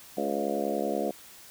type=harmonic tone with a mistuned harmonic; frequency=70.4 Hz; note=C#2; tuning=27 cents sharp; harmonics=3 / 4 / 5 / 6 / 7 / 8 / 9 / 10; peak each=-35 / -35 / -35 / -35 / -35 / -35 / -35 / -35 dBFS; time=0.17-1.11 s; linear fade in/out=5 ms; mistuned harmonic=7; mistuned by=+22 cents; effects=white hiss -50 dBFS RMS until 1.5 s